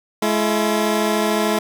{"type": "tone pair together", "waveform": "15% pulse", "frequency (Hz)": [213.1, 336.5], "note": ["G#3", "E4"], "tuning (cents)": [45, 36], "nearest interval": "minor sixth", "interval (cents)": 791, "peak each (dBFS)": [-12, -15], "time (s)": [0.22, 1.59], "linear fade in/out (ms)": 5, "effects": []}